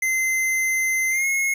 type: tone with pitch glide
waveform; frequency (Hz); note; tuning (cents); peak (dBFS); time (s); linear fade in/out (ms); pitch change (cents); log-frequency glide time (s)
square; 2068 to 2166; C7 to C#7; -21 to -41; -20; 0.02-1.54; 5; +80; 1.1-1.26
effects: 9-bit